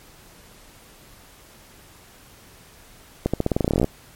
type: accelerating click train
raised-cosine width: 2 ms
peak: -6 dBFS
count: 17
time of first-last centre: 3.26-3.844 s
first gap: 76 ms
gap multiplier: 0.89
effects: pink hiss -49 dBFS RMS until 4.15 s + MP3 64 kbps